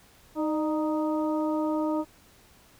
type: harmonic tone with a mistuned harmonic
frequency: 311.1 Hz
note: D#4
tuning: in tune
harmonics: 1 / 2 / 3 / 4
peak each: -26 / -31 / -34 / -39 dBFS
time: 0.35-2.05 s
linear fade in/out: 50 ms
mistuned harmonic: 2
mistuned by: -45 cents
effects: pink hiss -57 dBFS RMS until 2.79 s